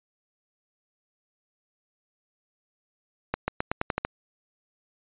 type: accelerating click train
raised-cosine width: 0.5 ms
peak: -10 dBFS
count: 8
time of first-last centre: 3.34-4.05 s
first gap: 140 ms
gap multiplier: 0.89
effects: resampled to 8000 Hz